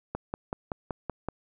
click train, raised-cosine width 1 ms, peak -17 dBFS, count 7, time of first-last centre 0.15-1.286 s, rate 5.28 Hz, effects none

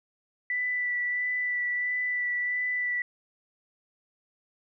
sine tone with vibrato, 1975.5 Hz, B6, in tune, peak -26 dBFS, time 0.5-3.02 s, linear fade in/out 2 ms, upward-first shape sine, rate 1.5 Hz, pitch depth 14 cents each way, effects none

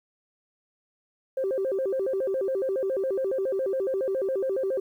sine tone with vibrato, 452.2 Hz, A4, 47 cents sharp, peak -23 dBFS, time 1.37-4.8 s, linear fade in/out 5 ms, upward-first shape square, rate 7.2 Hz, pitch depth 270 cents each way, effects tanh soft clip ceiling -20 dBFS + 10-bit

